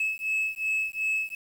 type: beating tone pair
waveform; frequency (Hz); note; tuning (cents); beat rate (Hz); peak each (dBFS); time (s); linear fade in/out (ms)
sine; 2591 / 2593.7; E7 / E7; -30 / -29; 2.7; -27; 0-1.35; 5
effects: tanh soft clip ceiling -22 dBFS + 8-bit